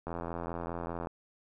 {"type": "click train", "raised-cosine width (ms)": 1, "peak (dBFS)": -23, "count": 86, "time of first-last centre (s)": [0.07, 1.071], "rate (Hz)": 84.9, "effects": []}